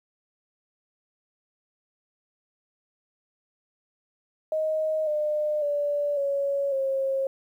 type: tone with pitch steps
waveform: sine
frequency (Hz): 626 / 602.9 / 580.7 / 559.3 / 538.7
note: D#5 / D5 / D5 / C#5 / C#5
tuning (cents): +10 / +45 / -20 / +15 / -50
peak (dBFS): -23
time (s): 4.52-7.27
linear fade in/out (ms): 2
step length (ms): 550
effects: 10-bit